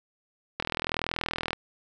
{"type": "click train", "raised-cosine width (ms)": 0.3, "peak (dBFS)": -12, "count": 39, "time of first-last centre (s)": [0.6, 1.531], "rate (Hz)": 40.8, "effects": []}